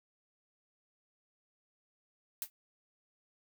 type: noise with exponential decay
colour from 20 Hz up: blue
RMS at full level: -33 dBFS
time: 2.42-2.5 s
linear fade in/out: 0 ms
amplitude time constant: 17 ms
effects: none